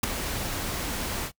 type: noise with ADSR envelope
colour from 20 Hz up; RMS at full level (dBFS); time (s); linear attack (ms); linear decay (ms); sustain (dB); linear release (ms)
pink; -18; 0.03-1.32; 8; 6; -13; 75
effects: noise-tail reverb RT60 0.1 s tail -23 dB re dry